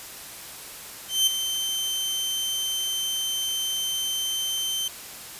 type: tone with ADSR envelope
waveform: sawtooth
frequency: 3100 Hz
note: G7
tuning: 20 cents flat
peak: -13 dBFS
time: 1.08-4.88 s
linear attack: 190 ms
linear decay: 8 ms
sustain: -9 dB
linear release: 3 ms
effects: white hiss -40 dBFS RMS until 5.39 s + resampled to 32000 Hz